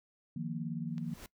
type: chord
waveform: sine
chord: Eb suspended second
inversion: none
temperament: just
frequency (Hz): 155.56 / 175.01 / 233.3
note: Eb3 / F3 / Bb3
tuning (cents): 0 / +4 / +2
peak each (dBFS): -39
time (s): 0.36-1.14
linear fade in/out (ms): 5
type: noise with exponential growth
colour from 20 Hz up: pink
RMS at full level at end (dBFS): -46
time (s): 0.87-1.26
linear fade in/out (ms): 1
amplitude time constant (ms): 84
type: click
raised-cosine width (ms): 0.2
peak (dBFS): -35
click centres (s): 0.981
effects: noise-tail reverb RT60 0.1 s tail -20 dB re dry